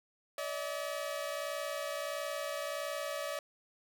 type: tone pair together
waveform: sawtooth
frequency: 576 / 637.5 Hz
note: D5 / D#5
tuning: -34 / +42 cents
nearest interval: major second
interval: 176 cents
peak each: -34 / -36 dBFS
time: 0.38-3.39 s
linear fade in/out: 2 ms
effects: none

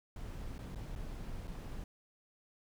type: noise with dropouts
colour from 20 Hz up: brown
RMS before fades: -43 dBFS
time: 0.16-1.84 s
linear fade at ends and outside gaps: 2 ms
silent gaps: 0.582-0.589 / 0.749-0.757 / 0.953-0.959 / 1.473-1.477 s
effects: none

